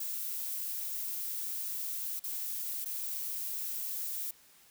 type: noise with dropouts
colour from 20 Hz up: violet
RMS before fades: -37 dBFS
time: 0-4.31 s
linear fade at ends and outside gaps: 5 ms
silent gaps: 2.195-2.238 / 2.847-2.857 s
effects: white hiss -61 dBFS RMS until 4.7 s